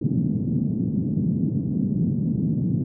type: band-pass noise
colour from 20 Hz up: pink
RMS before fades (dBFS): -23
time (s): 0.01-2.84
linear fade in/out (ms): 5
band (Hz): 140 to 240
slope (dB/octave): 24
effects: none